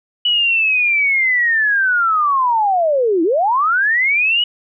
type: linear two-way sweep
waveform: sine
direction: down then up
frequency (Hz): 2960 to 311.7 to 2960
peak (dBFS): -12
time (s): 0.25-4.44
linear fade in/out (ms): 5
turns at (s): 3.23
effects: none